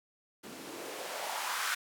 blue noise with band-pass filter sweep, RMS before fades -38 dBFS, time 0.43-1.75 s, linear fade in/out 10 ms, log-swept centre 210 to 1500 Hz, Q 2.3, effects none

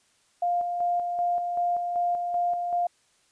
sine tone with tremolo, 702 Hz, F5, 9 cents sharp, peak -22 dBFS, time 0.42-2.87 s, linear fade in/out 5 ms, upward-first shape square, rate 2.6 Hz, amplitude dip 40%, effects white hiss -65 dBFS RMS until 3.31 s + resampled to 22050 Hz

